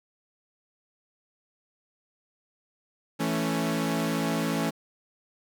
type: chord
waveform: sawtooth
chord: A major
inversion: second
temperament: equal with one note detuned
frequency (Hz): 165.77 / 220 / 277.2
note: E3 / A3 / C#4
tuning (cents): +10 / 0 / 0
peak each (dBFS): -26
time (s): 3.19-4.71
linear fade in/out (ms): 20
effects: 10-bit